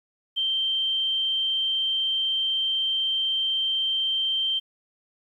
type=tone; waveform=sine; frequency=3136 Hz; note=G7; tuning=in tune; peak=-22 dBFS; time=0.36-4.6 s; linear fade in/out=20 ms; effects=10-bit